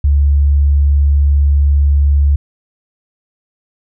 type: tone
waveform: sine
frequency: 71.3 Hz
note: C#2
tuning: 49 cents sharp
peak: -7 dBFS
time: 0.04-2.36 s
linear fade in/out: 5 ms
effects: none